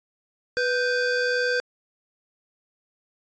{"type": "tone pair together", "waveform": "square", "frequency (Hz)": [493.9, 1563.1], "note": ["B4", "G6"], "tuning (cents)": [0, -5], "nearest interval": "octave + minor sixth", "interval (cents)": 1995, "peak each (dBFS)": -25, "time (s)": [0.57, 1.6], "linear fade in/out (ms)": 0, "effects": ["resampled to 16000 Hz"]}